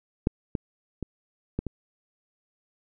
clicks, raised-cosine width 3 ms, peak -8 / -14 / -18 / -14 / -18 dBFS, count 5, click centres 0.271 / 0.552 / 1.027 / 1.59 / 1.667 s, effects none

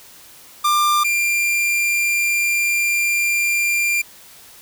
45% pulse tone pair in turn, 1192 / 2384 Hz, D6 / D7, +25 / +25 cents, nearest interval octave, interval 1200 cents, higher second, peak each -14 / -16 dBFS, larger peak first, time 0.64-1.04 / 1.04-4.02 s, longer second, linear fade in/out 10 ms, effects white hiss -44 dBFS RMS until 4.61 s

